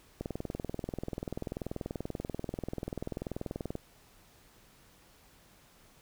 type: click train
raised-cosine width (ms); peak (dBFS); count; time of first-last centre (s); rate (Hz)
2; -22; 74; 0.21-3.754; 20.6
effects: pink hiss -61 dBFS RMS until 6.01 s